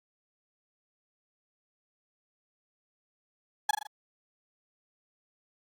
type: tone with echo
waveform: 35% pulse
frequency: 842 Hz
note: G#5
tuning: 24 cents sharp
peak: -19 dBFS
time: 3.69-3.71 s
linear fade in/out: 5 ms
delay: 40 ms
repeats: 4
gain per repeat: -5 dB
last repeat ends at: 3.87 s
effects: AAC 48 kbps